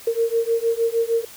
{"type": "beating tone pair", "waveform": "sine", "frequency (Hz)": [457.1, 463.6], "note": ["A#4", "A#4"], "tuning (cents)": [-34, -10], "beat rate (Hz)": 6.5, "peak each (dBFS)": -21, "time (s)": [0.07, 1.25], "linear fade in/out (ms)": 5, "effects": ["white hiss -42 dBFS RMS until 1.36 s"]}